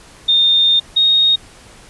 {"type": "tone pair in turn", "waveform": "sine", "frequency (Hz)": [3641, 3724], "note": ["A#7", "A#7"], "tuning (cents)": [-41, -2], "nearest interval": "unison", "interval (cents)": 39, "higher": "second", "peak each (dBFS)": -9, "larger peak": "neither", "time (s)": [[0.28, 0.8], [0.96, 1.36]], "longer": "first", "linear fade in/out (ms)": 10, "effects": ["pink hiss -42 dBFS RMS until 1.89 s", "resampled to 24000 Hz"]}